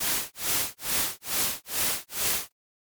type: noise with tremolo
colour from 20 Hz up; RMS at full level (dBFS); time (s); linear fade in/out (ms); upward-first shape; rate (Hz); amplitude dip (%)
white; -25; 0-2.52; 10; sine; 2.3; 100
effects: MP3 96 kbps